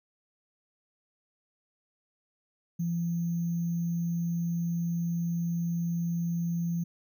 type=tone with sample-and-hold; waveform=sine; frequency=170 Hz; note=F3; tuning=46 cents flat; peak=-27 dBFS; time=2.79-6.84 s; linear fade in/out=10 ms; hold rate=6300 Hz; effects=none